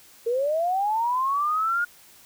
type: linear sweep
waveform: sine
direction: up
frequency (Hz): 451.9 to 1439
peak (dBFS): -21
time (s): 0.26-1.85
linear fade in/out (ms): 10
effects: white hiss -52 dBFS RMS until 2.25 s